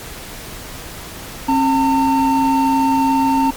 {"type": "tone pair together", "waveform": "triangle", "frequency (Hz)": [269.2, 905.5], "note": ["C4", "A5"], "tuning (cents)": [49, 49], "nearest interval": "octave + major sixth", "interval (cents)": 2100, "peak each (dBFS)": -13, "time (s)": [1.48, 3.51], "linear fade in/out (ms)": 10, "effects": ["pink hiss -32 dBFS RMS until 3.56 s", "MP3 96 kbps"]}